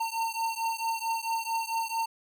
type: beating tone pair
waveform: square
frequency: 906 / 910.5 Hz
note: A#5 / A#5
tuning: -50 / -41 cents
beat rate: 4.5 Hz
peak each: -32 / -33 dBFS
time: 0-2.06 s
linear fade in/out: 10 ms
effects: none